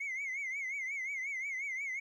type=tone with vibrato; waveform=sine; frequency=2149 Hz; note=C7; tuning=46 cents sharp; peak=-33 dBFS; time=0-2 s; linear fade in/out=10 ms; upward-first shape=triangle; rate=5.6 Hz; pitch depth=130 cents each way; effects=tanh soft clip ceiling -34 dBFS + 12-bit